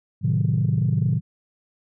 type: chord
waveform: sine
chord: A diminished seventh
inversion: none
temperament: equal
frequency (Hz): 110 / 130.81 / 155.56 / 185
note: A2 / C3 / Eb3 / Gb3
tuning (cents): 0 / 0 / 0 / 0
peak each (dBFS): -22 / -22 / -22 / -27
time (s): 0.21-1.21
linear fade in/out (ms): 50
effects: tanh soft clip ceiling -11 dBFS